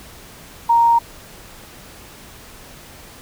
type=tone; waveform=sine; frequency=932.3 Hz; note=A#5; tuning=in tune; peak=-10 dBFS; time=0.69-0.99 s; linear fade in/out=10 ms; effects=pink hiss -41 dBFS RMS until 3.21 s